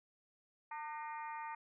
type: harmonic tone with a mistuned harmonic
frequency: 302 Hz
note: D4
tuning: 48 cents sharp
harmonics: 3 / 4 / 5 / 6 / 7 / 8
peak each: -43 / -50 / -57 / -52 / -57 / -58 dBFS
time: 0.71-1.55 s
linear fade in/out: 5 ms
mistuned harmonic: 6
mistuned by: +52 cents
effects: none